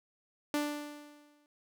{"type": "tone with exponential decay", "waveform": "sawtooth", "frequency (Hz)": 294.4, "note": "D4", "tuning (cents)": 4, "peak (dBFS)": -24, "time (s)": [0.54, 1.46], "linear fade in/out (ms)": 1, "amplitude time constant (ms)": 200, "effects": []}